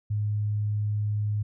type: tone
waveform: sine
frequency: 104.8 Hz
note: G#2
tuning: 16 cents sharp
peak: -24 dBFS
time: 0.1-1.43 s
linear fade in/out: 10 ms
effects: none